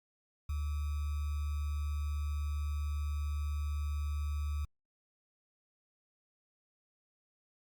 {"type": "tone with sample-and-hold", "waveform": "sine", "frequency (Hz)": 73.7, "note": "D2", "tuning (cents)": 7, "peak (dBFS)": -32, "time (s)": [0.49, 4.65], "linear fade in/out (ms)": 5, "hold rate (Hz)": 1225, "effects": ["Opus 48 kbps"]}